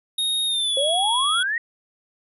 square tone with pitch glide, 3729 to 3341 Hz, A#7 to G#7, 0 to +10 cents, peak -21 dBFS, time 0.18-1.43 s, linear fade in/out 5 ms, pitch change -190 cents, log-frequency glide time 0.46-0.81 s
sine exponential sweep, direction up, 526 to 1919 Hz, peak -21 dBFS, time 0.77-1.58 s, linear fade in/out 2 ms
effects resampled to 32000 Hz

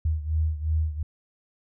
sine beating tone pair, 77.78 / 80.58 Hz, D#2 / E2, 0 / -39 cents, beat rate 2.8 Hz, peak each -24 / -28 dBFS, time 0.05-1.03 s, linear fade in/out 5 ms, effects none

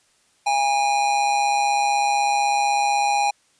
square tone with amplitude modulation, 816 Hz, G#5, 31 cents flat, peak -16 dBFS, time 0.46-3.31 s, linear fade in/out 10 ms, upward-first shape sine, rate 136 Hz, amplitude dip 50%, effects white hiss -61 dBFS RMS until 3.59 s + resampled to 22050 Hz

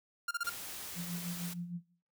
45% pulse tone bursts, 1400 Hz, F6, 4 cents sharp, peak -32 dBFS, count 4, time 0.28-0.496 s, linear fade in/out 5 ms, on 30 ms, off 32 ms
white noise, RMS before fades -44 dBFS, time 0.44-1.54 s, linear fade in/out 10 ms
sine tone with tremolo, 174.2 Hz, F3, 4 cents flat, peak -35 dBFS, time 0.95-1.81 s, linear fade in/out 50 ms, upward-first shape sine, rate 6.5 Hz, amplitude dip 65%
effects noise-tail reverb RT60 0.5 s tail -20 dB re dry

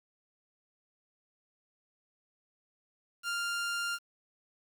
sawtooth tone, 1396.9 Hz, F6, in tune, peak -28 dBFS, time 3.23-3.99 s, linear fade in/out 50 ms, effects low-pass 11000 Hz 12 dB/octave + 9-bit

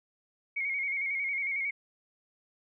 sine tone with vibrato, 2200 Hz, C#7, 14 cents flat, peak -29 dBFS, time 0.56-1.71 s, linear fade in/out 10 ms, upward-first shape square, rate 11 Hz, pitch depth 44 cents each way, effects none

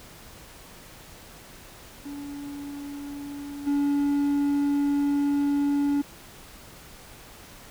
triangle tone with level steps, 285.3 Hz, C#4, 50 cents sharp, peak -32 / -19 dBFS, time 2.05-6.02 s, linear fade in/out 10 ms, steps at 3.66 s, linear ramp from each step 20 ms, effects pink hiss -47 dBFS RMS until 7.7 s

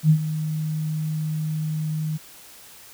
sine tone with ADSR envelope, 155.56 Hz, D#3, in tune, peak -10 dBFS, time 0.03-2.18 s, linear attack 69 ms, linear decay 80 ms, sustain -13 dB, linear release 22 ms, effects white hiss -46 dBFS RMS until 2.93 s

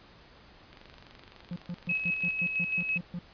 click train, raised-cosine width 0.2 ms, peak -32 dBFS, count 38, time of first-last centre 0.73-2.291 s, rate 23.7 Hz
triangle tone bursts, 174.61 Hz, F3, in tune, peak -31 dBFS, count 10, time 1.51-3.19 s, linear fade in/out 2 ms, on 51 ms, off 130 ms
sine tone with tremolo, 2566 Hz, E7, 47 cents flat, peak -26 dBFS, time 1.89-2.98 s, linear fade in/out 5 ms, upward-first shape square, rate 6 Hz, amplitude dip 45%
effects pink hiss -55 dBFS RMS until 3.33 s + resampled to 11025 Hz

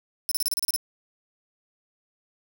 5% pulse tone bursts, 5320 Hz, E8, 15 cents sharp, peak -17 dBFS, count 9, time 0.29-0.762 s, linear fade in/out 0 ms, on 24 ms, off 32 ms, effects none

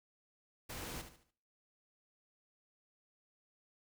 pink noise with echo, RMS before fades -45 dBFS, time 0.69-1.02 s, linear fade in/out 10 ms, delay 73 ms, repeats 4, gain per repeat -9 dB, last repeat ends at 1.312 s, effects noise-tail reverb RT60 0.6 s tail -23 dB re dry

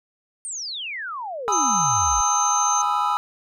sine exponential sweep, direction down, 9070 to 51.91 Hz, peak -28 dBFS, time 0.45-2.21 s, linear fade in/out 0 ms
triangle chord, E major seventh, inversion first, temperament equal, 830.6 / 987.8 / 1244.5 / 1318.5 Hz, G#5 / B5 / D#6 / E6, 0 / 0 / 0 / 0 cents, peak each -23 dBFS, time 1.48-3.17 s, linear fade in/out 0 ms
sine tone, 6280 Hz, G8, 2 cents sharp, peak -22 dBFS, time 1.52-2.82 s, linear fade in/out 5 ms
effects none

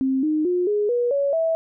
sine tone with pitch steps, 265 / 307.9 / 357.8 / 415.8 / 483.2 / 561.5 / 652.5 Hz, C4 / D#4 / F4 / G#4 / B4 / C#5 / E5, +22 / -18 / +42 / +2 / -38 / +22 / -18 cents, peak -18 dBFS, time 0.01-1.55 s, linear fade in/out 0 ms, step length 220 ms, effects none

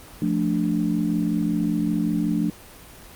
sine chord, D minor, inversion first, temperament equal, 174.61 / 220 / 293.7 Hz, F3 / A3 / D4, 0 / 0 / 0 cents, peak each -24 dBFS, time 0.22-2.5 s, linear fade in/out 2 ms, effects pink hiss -44 dBFS RMS until 3.15 s + Opus 24 kbps

